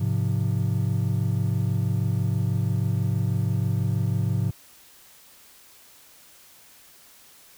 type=chord; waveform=triangle; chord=F minor; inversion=first; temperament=just; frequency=104.77 / 130.96 / 174.61 Hz; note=Ab2 / C3 / F3; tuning=+16 / +2 / 0 cents; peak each=-22 / -24 / -27 dBFS; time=0-4.51 s; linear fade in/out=10 ms; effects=white hiss -52 dBFS RMS until 7.57 s